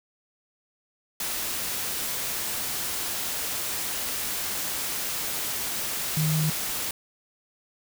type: tone in noise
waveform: sine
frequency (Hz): 155.56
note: D#3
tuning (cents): 0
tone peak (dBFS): -22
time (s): 6.17-6.5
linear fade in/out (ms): 2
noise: white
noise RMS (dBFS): -30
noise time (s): 1.2-6.91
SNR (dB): +5
effects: none